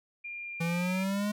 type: tone with pitch glide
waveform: sine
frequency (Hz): 2400 to 2381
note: D7 to D7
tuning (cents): +37 to +23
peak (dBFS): -37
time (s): 0.24-1.04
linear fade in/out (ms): 10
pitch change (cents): -14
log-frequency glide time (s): 0.44-0.71
type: exponential sweep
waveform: square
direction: up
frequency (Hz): 165.2 to 210.5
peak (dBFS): -29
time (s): 0.6-1.32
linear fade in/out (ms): 10
effects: none